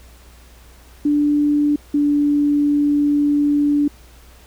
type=tone pair in turn; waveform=sine; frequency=293.2 / 290.8 Hz; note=D4 / D4; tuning=-3 / -17 cents; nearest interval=unison; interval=14 cents; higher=first; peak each=-13 dBFS; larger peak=neither; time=1.05-1.76 / 1.94-3.88 s; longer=second; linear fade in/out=5 ms; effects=added 60 Hz sine -44 dBFS peak until 4.46 s + pink hiss -49 dBFS RMS until 4.46 s